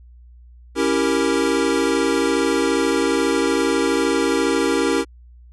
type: chord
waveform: square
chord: C# diminished seventh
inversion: none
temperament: equal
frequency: 277.2 / 329.6 / 392 / 466.2 Hz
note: C#4 / E4 / G4 / Bb4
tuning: 0 / 0 / 0 / 0 cents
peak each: -23 dBFS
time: 0.75-5.05 s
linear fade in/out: 50 ms
effects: added 60 Hz sine -42 dBFS peak until 5.52 s + resampled to 24000 Hz